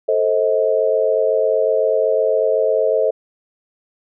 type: chord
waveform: sine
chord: A diminished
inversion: none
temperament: just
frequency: 440 / 528 / 633.6 Hz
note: A4 / C5 / Eb5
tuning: 0 / +16 / +31 cents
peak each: -18 dBFS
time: 0.08-3.11 s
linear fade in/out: 10 ms
effects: none